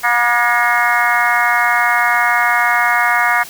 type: harmonic tone with a mistuned harmonic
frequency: 240 Hz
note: B3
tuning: 49 cents flat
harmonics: 3 / 4 / 5 / 6 / 7 / 8 / 9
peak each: -19 / -19 / -19 / -19 / -19 / -19 / -19 dBFS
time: 0.03-3.44 s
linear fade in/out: 20 ms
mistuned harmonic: 8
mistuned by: -42 cents
effects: white hiss -34 dBFS RMS until 3.49 s